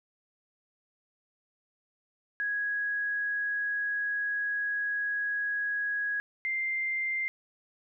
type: tone pair in turn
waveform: sine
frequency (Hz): 1661.2 / 2093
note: G#6 / C7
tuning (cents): 0 / 0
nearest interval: major third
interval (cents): 400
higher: second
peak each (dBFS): -28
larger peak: neither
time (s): 2.4-6.2 / 6.45-7.28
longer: first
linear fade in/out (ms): 0
effects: none